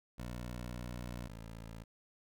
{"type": "tone pair in turn", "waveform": "15% pulse", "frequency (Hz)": [60.4, 55.74], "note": ["B1", "A1"], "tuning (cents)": [-38, 23], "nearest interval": "minor second", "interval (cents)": 139, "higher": "first", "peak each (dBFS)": [-35, -40], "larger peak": "first", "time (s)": [[0.18, 1.28], [1.28, 1.84]], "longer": "first", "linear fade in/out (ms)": 10, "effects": []}